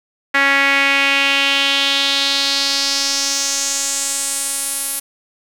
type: tone with band-pass filter sweep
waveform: sawtooth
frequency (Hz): 277.2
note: C#4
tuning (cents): 0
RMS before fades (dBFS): -17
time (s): 0.34-5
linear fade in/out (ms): 10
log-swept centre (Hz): 1900 to 11000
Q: 3.1
effects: 7-bit